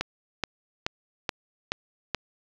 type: click train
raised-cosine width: 0.2 ms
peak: -8 dBFS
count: 6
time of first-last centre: 0.01-2.147 s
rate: 2.34 Hz
effects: low-pass 5000 Hz 12 dB/octave + 7-bit